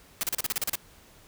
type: noise bursts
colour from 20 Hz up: white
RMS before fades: -28 dBFS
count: 10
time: 0.21-0.754 s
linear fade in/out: 0 ms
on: 22 ms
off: 36 ms
effects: pink hiss -55 dBFS RMS until 1.27 s